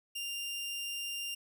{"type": "tone", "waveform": "sawtooth", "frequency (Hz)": 2794, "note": "F7", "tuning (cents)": 0, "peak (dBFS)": -33, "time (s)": [0.15, 1.35], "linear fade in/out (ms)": 10, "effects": []}